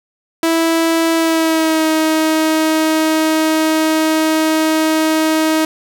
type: tone with pitch glide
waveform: sawtooth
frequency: 328.5 to 315.7 Hz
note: E4 to D#4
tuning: -6 to +25 cents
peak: -8 dBFS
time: 0.43-5.65 s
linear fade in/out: 2 ms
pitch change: -69 cents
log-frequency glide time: 1.14-1.88 s
effects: none